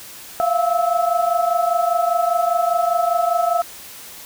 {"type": "tone cluster", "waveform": "sine", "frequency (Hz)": [680, 705, 1304], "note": ["F5", "F5", "E6"], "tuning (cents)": [-46, 16, -19], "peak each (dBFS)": [-19, -19, -23], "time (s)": [0.4, 3.62], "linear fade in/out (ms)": 0, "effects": ["white hiss -38 dBFS RMS until 4.25 s"]}